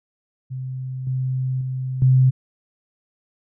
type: tone with level steps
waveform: sine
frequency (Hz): 129.8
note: C3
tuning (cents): -13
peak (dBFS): -26 / -20 / -23 / -11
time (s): 0.5-2.31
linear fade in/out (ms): 20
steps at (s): 1.07 / 1.61 / 2.02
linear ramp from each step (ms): 2
effects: none